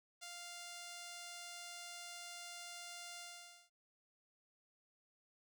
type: tone with ADSR envelope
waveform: 5% pulse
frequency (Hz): 698.5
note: F5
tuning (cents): 0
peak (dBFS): -35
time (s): 0.21-3.7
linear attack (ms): 24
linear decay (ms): 6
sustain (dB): -2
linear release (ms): 500
effects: none